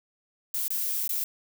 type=noise with dropouts; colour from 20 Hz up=violet; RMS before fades=-29 dBFS; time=0.54-1.24 s; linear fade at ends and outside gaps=2 ms; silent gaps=0.681-0.704 / 1.077-1.092 s; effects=none